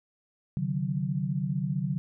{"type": "tone cluster", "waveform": "sine", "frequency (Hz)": [136.8, 151.7, 186.1], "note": ["C#3", "D#3", "F#3"], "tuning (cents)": [-23, -44, 10], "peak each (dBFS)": -31, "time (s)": [0.57, 1.98], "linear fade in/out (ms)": 0, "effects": []}